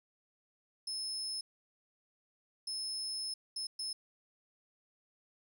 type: tone bursts at uneven times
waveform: 35% pulse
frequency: 5210 Hz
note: E8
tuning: 21 cents flat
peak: -34 dBFS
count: 4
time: 0.87-1.41 / 2.67-3.34 / 3.56-3.67 / 3.79-3.93 s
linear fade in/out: 5 ms
effects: none